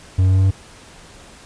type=tone with pitch steps; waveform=triangle; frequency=93.1 / 93.86 / 94.62 / 95.39 / 96.16 Hz; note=F#2 / F#2 / F#2 / G2 / G2; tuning=+11 / +25 / +39 / -47 / -33 cents; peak=-9 dBFS; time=0.18-0.51 s; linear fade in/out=10 ms; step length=66 ms; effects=pink hiss -43 dBFS RMS until 1.45 s + resampled to 22050 Hz